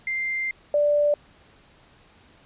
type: tone pair in turn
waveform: sine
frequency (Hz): 2093 / 587.3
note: C7 / D5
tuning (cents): 0 / 0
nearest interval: octave + minor seventh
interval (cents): 2200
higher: first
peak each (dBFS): -24 / -17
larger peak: second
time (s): 0.07-0.51 / 0.74-1.14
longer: first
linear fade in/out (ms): 2
effects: pink hiss -55 dBFS RMS until 2.45 s + resampled to 8000 Hz